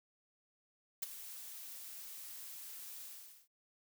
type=noise with ADSR envelope; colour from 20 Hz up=blue; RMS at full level=-35 dBFS; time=1.02-3.48 s; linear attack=10 ms; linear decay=15 ms; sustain=-14 dB; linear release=440 ms; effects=none